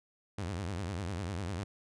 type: tone with vibrato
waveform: sawtooth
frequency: 92.5 Hz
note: F#2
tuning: in tune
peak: -31 dBFS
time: 0.38-1.64 s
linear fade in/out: 5 ms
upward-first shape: triangle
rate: 10 Hz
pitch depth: 260 cents each way
effects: resampled to 22050 Hz